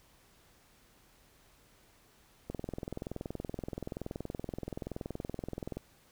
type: click train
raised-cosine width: 2 ms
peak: -24 dBFS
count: 70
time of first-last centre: 2.5-5.77 s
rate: 21.1 Hz
effects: pink hiss -64 dBFS RMS until 6.11 s